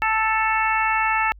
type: harmonic tone with a mistuned harmonic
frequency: 440 Hz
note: A4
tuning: in tune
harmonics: 2 / 3 / 4 / 5 / 6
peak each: -22 / -24 / -25 / -26 / -27 dBFS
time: 0.02-1.32 s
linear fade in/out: 0 ms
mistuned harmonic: 6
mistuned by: +18 cents
effects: added 50 Hz sine -42 dBFS peak until 1.39 s